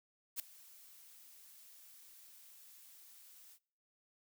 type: noise with ADSR envelope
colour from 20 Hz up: blue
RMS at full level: -37 dBFS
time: 0.36-3.59 s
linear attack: 37 ms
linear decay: 4 ms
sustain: -22 dB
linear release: 59 ms
effects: noise-tail reverb RT60 0.6 s tail -25 dB re dry